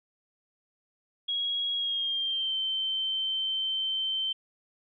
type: tone with pitch glide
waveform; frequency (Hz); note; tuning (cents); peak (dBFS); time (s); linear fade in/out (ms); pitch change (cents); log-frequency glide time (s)
sine; 3307 to 3103; G#7 to G7; -8 to -18; -27; 1.28-4.33; 10; -110; 1.75-2.56
effects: none